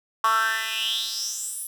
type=tone with high-pass filter sweep; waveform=10% pulse; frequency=222.5 Hz; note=A3; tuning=20 cents sharp; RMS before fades=-26 dBFS; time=0.24-1.67 s; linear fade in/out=2 ms; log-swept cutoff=1100 to 11000 Hz; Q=5.9; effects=none